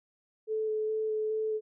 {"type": "tone with vibrato", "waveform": "sine", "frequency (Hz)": 433.9, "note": "A4", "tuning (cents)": -24, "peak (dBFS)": -28, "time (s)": [0.47, 1.61], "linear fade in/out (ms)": 50, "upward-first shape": "square", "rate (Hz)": 2.4, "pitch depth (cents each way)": 9, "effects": []}